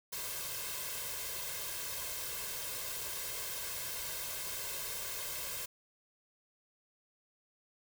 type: noise with comb filter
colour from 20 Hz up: white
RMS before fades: -40 dBFS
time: 0.12-5.66 s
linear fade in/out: 10 ms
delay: 1.9 ms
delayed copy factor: +0.7
effects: none